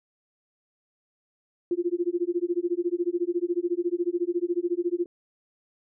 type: tone with tremolo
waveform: sine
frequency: 349.2 Hz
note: F4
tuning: in tune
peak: -20 dBFS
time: 1.71-5.06 s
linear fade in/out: 2 ms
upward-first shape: sine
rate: 14 Hz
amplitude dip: 100%
effects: none